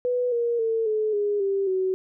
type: tone with pitch steps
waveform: sine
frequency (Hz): 493.9 / 471.9 / 450.8 / 430.7 / 411.5 / 393.1 / 375.6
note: B4 / A#4 / A4 / A4 / G#4 / G4 / F#4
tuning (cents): 0 / +21 / +42 / -37 / -16 / +5 / +26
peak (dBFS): -21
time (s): 0.05-1.94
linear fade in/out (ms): 0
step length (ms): 270
effects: none